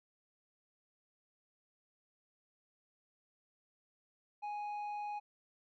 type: tone with low-pass filter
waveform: square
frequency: 830.6 Hz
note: G#5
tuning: in tune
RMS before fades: -41 dBFS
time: 4.42-5.2 s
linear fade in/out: 20 ms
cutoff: 1700 Hz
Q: 1.2
effects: none